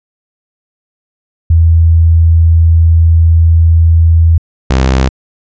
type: tone pair in turn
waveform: sine / sawtooth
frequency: 82.41 / 65.41 Hz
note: E2 / C2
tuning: 0 / 0 cents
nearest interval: major third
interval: 400 cents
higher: first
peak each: -3 dBFS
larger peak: neither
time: 1.5-4.38 / 4.7-5.09 s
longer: first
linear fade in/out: 5 ms
effects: resampled to 16000 Hz